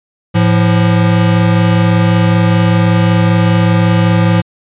square tone pair together, 108.7 / 172.77 Hz, A2 / F3, -21 / -18 cents, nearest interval minor sixth, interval 803 cents, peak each -11 dBFS, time 0.34-4.42 s, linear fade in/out 20 ms, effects resampled to 8000 Hz

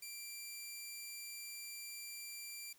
10% pulse tone, 2360 Hz, D7, 8 cents sharp, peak -37 dBFS, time 0.02-2.73 s, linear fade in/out 5 ms, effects white hiss -68 dBFS RMS until 2.78 s

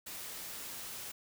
white noise, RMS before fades -44 dBFS, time 0.06-1.12 s, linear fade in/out 10 ms, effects none

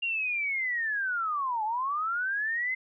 sine linear two-way sweep, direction down then up, 2800 to 837 to 2077 Hz, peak -27 dBFS, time 0.02-2.75 s, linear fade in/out 10 ms, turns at 1.64 s, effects none

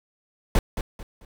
brown noise with echo, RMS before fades -17 dBFS, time 0.55-0.59 s, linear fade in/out 2 ms, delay 220 ms, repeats 3, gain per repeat -10 dB, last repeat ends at 1.25 s, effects none

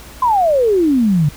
sine exponential sweep, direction down, 1046.5 to 140.7 Hz, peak -10 dBFS, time 0.22-1.29 s, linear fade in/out 5 ms, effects added 60 Hz sine -39 dBFS peak until 1.36 s + pink hiss -38 dBFS RMS until 1.36 s

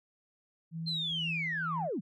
sine tone with tremolo, 163.8 Hz, E3, 11 cents flat, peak -34 dBFS, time 0.71-1.9 s, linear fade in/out 50 ms, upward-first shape triangle, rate 2.1 Hz, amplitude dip 55%
sine linear sweep, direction down, 4200 to 140 Hz, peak -31 dBFS, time 0.86-2.01 s, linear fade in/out 20 ms
effects tanh soft clip ceiling -23 dBFS

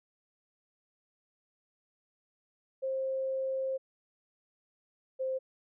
sine tone pair in turn, 530 / 523.9 Hz, C5 / C5, +22 / +2 cents, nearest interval unison, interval 20 cents, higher first, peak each -30 / -30 dBFS, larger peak neither, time 2.82-3.78 / 5.19-5.39 s, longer first, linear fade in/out 20 ms, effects none

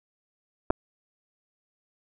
clicks, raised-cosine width 1 ms, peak -12 / -8 dBFS, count 2, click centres 0.703 / 0.706 s, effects none

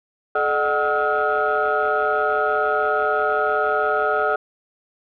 sine tone cluster, 430.1 / 603 / 746 / 1286 / 1423 Hz, A4 / D5 / F#5 / E6 / F6, -39 / +46 / +14 / -43 / +32 cents, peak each -23 dBFS, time 0.35-4.36 s, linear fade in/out 5 ms, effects tanh soft clip ceiling -10 dBFS

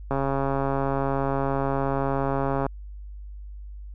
click train, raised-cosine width 1 ms, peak -12 dBFS, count 351, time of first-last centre 0.11-2.665 s, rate 137 Hz, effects added 50 Hz sine -36 dBFS peak until 3.94 s

